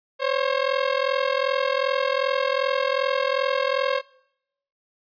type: ring-modulated tone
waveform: sawtooth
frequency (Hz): 538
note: C5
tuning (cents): +48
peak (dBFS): -14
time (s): 0.19-4.02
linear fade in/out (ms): 50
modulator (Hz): 21.3
effects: noise-tail reverb RT60 0.8 s tail -23 dB re dry + resampled to 11025 Hz